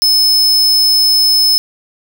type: tone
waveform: 45% pulse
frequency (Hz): 5210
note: E8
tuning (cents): -21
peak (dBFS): -8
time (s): 0.02-1.58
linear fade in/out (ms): 0
effects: 8-bit